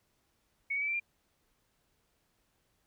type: tone with pitch steps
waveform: sine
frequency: 2220 / 2261 / 2304 / 2347 / 2390 Hz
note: C#7 / C#7 / D7 / D7 / D7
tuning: +2 / +34 / -34 / -2 / +30 cents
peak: -30 dBFS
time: 0.7-1 s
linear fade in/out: 10 ms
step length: 60 ms
effects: pink hiss -75 dBFS RMS until 2.86 s